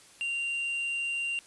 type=tone with tanh clipping; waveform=sine; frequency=2773 Hz; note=F7; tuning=13 cents flat; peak=-30 dBFS; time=0.21-1.39 s; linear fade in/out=0 ms; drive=4 dB; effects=white hiss -55 dBFS RMS until 1.46 s + resampled to 24000 Hz